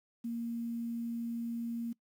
sine tone with quantisation, 233.1 Hz, A#3, in tune, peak -34 dBFS, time 0.24-1.93 s, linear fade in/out 10 ms, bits 10, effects noise-tail reverb RT60 0.1 s tail -22 dB re dry

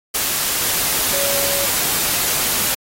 sine tone in noise, 560 Hz, C#5, 18 cents sharp, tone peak -26 dBFS, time 1.13-1.66 s, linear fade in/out 10 ms, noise white, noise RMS -19 dBFS, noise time 0.14-2.75 s, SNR -10 dB, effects AAC 48 kbps

